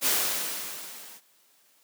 white noise with level ramp, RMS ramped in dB -22 to -48 dBFS, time 0.01-1.21 s, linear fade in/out 50 ms, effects white hiss -63 dBFS RMS until 1.83 s + high-pass 200 Hz 12 dB/octave

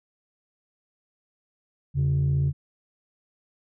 sine tone pair together, 82.57 / 138.59 Hz, E2 / C#3, +3 / 0 cents, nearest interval major sixth, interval 897 cents, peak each -25 / -19 dBFS, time 1.94-2.53 s, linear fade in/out 50 ms, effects tanh soft clip ceiling -17 dBFS

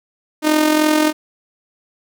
sawtooth tone with amplitude modulation, 306.8 Hz, D#4, 24 cents flat, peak -6 dBFS, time 0.42-1.13 s, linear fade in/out 50 ms, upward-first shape sine, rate 43.2 Hz, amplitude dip 55%, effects none

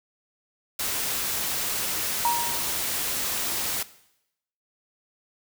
white noise, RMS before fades -28 dBFS, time 0.79-3.83 s, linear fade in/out 5 ms
sine tone with exponential decay, 945 Hz, A#5, 23 cents sharp, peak -18 dBFS, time 2.25-2.99 s, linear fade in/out 1 ms, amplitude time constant 160 ms
effects noise-tail reverb RT60 0.8 s tail -17 dB re dry

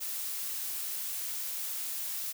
blue noise, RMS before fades -36 dBFS, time 0-2.33 s, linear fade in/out 20 ms, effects none

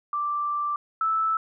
sine tone pair in turn, 1174.7 / 1313.8 Hz, D6 / E6, 0 / -6 cents, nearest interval major second, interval 194 cents, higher second, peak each -24 / -21 dBFS, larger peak second, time 0.13-0.76 / 1.01-1.37 s, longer first, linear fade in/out 2 ms, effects none

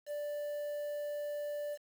triangle tone with quantisation, 587.3 Hz, D5, in tune, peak -34 dBFS, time 0.06-1.78 s, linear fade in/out 50 ms, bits 9, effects none

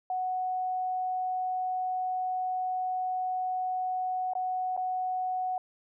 sine tone with dropouts, 740 Hz, F#5, in tune, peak -28 dBFS, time 0.1-5.58 s, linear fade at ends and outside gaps 2 ms, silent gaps 4.335-4.352 / 4.766-4.775 s, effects none

